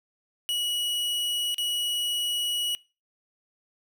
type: tone with dropouts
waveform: 45% pulse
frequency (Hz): 2921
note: F#7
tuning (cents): -23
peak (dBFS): -25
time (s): 0.49-2.75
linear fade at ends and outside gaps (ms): 0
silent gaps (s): 1.544-1.582
effects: noise-tail reverb RT60 0.3 s tail -22 dB re dry